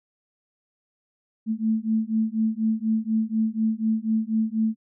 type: beating tone pair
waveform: sine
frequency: 218.7 / 222.8 Hz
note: A3 / A3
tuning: -10 / +22 cents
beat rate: 4.1 Hz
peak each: -24 dBFS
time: 1.46-4.76 s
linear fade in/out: 50 ms
effects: none